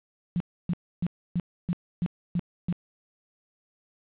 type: tone bursts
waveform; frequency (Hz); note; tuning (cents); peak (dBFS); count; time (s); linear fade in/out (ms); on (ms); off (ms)
sine; 174.61; F3; 0; -23; 8; 0.36-2.726; 0; 42; 290
effects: resampled to 8000 Hz + 9-bit